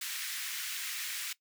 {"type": "high-pass noise", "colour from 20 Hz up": "pink", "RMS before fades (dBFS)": -38, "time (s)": [0.01, 1.33], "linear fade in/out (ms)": 5, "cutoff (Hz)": 1700, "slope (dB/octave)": 24, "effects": ["noise-tail reverb RT60 0.1 s tail -19 dB re dry"]}